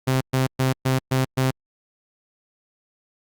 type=tone bursts; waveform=sawtooth; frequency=130.81 Hz; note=C3; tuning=in tune; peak=-14 dBFS; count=6; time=0.07-1.51 s; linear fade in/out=10 ms; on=140 ms; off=120 ms; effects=Opus 48 kbps